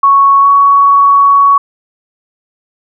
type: tone with pitch glide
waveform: sine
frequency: 1108.7 to 1120.3 Hz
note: C#6 to C#6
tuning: 0 to +18 cents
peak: -3 dBFS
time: 0.03-1.58 s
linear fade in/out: 5 ms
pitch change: +18 cents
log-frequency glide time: 0.41-0.47 s
effects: none